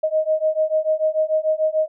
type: beating tone pair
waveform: sine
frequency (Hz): 622.3 / 629.1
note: D#5 / D#5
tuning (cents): 0 / +19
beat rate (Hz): 6.8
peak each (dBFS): -20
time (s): 0.03-1.88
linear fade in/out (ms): 10
effects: none